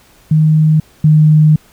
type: tone pair in turn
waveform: sine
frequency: 155.56 / 153.77 Hz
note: D#3 / D#3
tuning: 0 / -20 cents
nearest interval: unison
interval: 20 cents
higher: first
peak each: -6 / -4 dBFS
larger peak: second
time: 0.31-0.8 / 1.04-1.56 s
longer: second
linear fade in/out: 5 ms
effects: pink hiss -47 dBFS RMS until 1.72 s